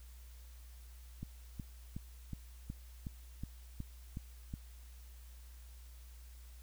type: click train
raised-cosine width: 5 ms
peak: -29 dBFS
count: 10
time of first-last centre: 1.23-4.539 s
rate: 2.72 Hz
effects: added 60 Hz sine -51 dBFS peak until 6.62 s + white hiss -64 dBFS RMS until 6.62 s

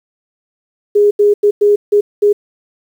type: tone bursts at uneven times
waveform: sine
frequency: 412.4 Hz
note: G#4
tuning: 12 cents flat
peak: -6 dBFS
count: 6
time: 0.95-1.11 / 1.19-1.34 / 1.43-1.51 / 1.61-1.76 / 1.92-2.01 / 2.22-2.33 s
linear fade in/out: 10 ms
effects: 7-bit

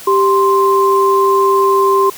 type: tone pair together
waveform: sine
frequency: 392.3 / 1046.5 Hz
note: G4 / C6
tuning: +1 / 0 cents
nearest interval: octave + perfect fourth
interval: 1699 cents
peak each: -11 dBFS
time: 0.07-2.1 s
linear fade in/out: 5 ms
effects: white hiss -33 dBFS RMS until 2.17 s

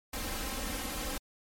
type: noise with comb filter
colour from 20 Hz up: pink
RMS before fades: -36 dBFS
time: 0.13-1.18 s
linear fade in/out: 5 ms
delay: 3.8 ms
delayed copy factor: +0.95
effects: MP3 64 kbps

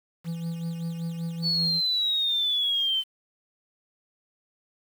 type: tone with tremolo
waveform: triangle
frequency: 167 Hz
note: E3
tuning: 23 cents sharp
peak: -25 dBFS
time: 0.24-1.81 s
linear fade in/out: 50 ms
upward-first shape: sine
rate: 5.2 Hz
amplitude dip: 45%
type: exponential sweep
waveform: sine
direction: down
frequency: 4475 to 3061 Hz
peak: -22 dBFS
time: 1.42-3.04 s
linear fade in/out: 50 ms
effects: tanh soft clip ceiling -13 dBFS + 8-bit

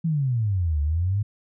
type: exponential two-way sweep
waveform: sine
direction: down then up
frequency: 170 to 71.5 to 106.7 Hz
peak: -20 dBFS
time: 0.04-1.23 s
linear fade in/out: 10 ms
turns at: 0.81 s
effects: none

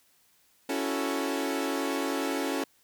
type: chord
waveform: sawtooth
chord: F# minor seventh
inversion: second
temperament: equal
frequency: 277.2 / 329.6 / 370 / 440 Hz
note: C#4 / E4 / F#4 / A4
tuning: 0 / 0 / 0 / 0 cents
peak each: -27 / -31 / -32 / -31 dBFS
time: 0.69-2.64 s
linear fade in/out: 5 ms
effects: white hiss -65 dBFS RMS until 2.83 s

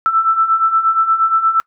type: beating tone pair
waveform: sine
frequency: 1320 / 1328.5 Hz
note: E6 / E6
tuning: +2 / +13 cents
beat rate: 8.5 Hz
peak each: -17 / -12 dBFS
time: 0.06-1.6 s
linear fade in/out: 0 ms
effects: noise-tail reverb RT60 0.1 s tail -24 dB re dry

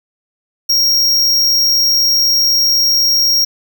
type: tone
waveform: square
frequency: 5588 Hz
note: F8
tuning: in tune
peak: -10 dBFS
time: 0.69-3.45 s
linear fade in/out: 10 ms
effects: none

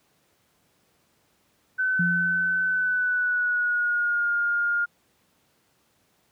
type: tone with pitch glide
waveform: sine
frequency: 1517 to 1415.4 Hz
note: F#6 to F6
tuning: +43 to +23 cents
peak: -21 dBFS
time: 1.78-4.86 s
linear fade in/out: 20 ms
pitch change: -120 cents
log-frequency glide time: 2.64-4.31 s
type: tone with exponential decay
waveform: sine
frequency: 174.61 Hz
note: F3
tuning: in tune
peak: -21 dBFS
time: 1.99-3.05 s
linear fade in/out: 5 ms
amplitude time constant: 230 ms
effects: pink hiss -66 dBFS RMS until 6.31 s + high-pass 100 Hz 12 dB/octave

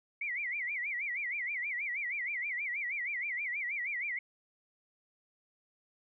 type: tone with vibrato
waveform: sine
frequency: 2143 Hz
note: C7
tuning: 41 cents sharp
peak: -33 dBFS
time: 0.21-4.19 s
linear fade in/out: 5 ms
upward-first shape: sine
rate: 6.3 Hz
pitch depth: 200 cents each way
effects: none

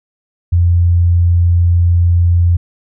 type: tone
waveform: sine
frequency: 86.7 Hz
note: F2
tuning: 12 cents flat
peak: -7 dBFS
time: 0.52-2.57 s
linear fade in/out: 10 ms
effects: none

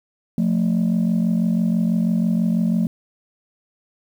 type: tone pair together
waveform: sine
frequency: 177.39 / 223.5 Hz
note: F3 / A3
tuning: +27 / +27 cents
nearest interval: major third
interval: 400 cents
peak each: -17 dBFS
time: 0.38-2.87 s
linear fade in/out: 2 ms
effects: tanh soft clip ceiling -13 dBFS + 8-bit

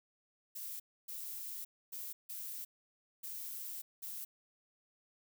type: noise bursts at uneven times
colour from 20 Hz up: violet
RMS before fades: -44 dBFS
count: 6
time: 0.55-0.8 / 1.08-1.65 / 1.92-2.13 / 2.29-2.65 / 3.23-3.82 / 4.02-4.25 s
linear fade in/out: 10 ms
effects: none

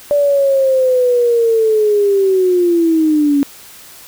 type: linear sweep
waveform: sine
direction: down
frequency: 583 to 278.6 Hz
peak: -9 dBFS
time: 0.11-3.43 s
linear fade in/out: 0 ms
effects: white hiss -38 dBFS RMS until 4.07 s

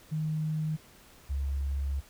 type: tone pair in turn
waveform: sine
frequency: 155.56 / 69.16 Hz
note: D#3 / C#2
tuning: 0 / -3 cents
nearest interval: octave + major second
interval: 1403 cents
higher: first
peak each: -28 dBFS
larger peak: neither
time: 0.11-0.77 / 1.29-2.01 s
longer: second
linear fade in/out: 20 ms
effects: pink hiss -56 dBFS RMS until 2.09 s

